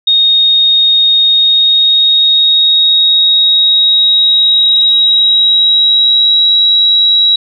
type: tone with pitch glide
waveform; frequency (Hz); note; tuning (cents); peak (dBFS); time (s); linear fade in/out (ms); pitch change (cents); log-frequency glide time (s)
sine; 3719 to 3870; A#7 to B7; -5 to -36; -5; 0.07-7.36; 5; +69; 1.21-6.52
effects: none